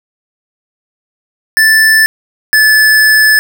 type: tone pair in turn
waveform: square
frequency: 1760 / 1733.8 Hz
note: A6 / A6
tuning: 0 / -26 cents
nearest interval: unison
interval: 26 cents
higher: first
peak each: -5 dBFS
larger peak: neither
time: 1.57-2.06 / 2.53-3.39 s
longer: second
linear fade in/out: 0 ms
effects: 7-bit